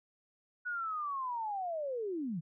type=linear sweep; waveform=sine; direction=down; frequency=1480 to 146.83 Hz; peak=-34 dBFS; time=0.65-2.41 s; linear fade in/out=20 ms; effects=none